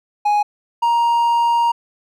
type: tone pair in turn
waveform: triangle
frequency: 830.6 / 938.4 Hz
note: G#5 / A#5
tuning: 0 / +11 cents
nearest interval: major second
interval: 211 cents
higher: second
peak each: -11 dBFS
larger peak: neither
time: 0.25-0.43 / 0.82-1.72 s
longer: second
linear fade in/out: 10 ms
effects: none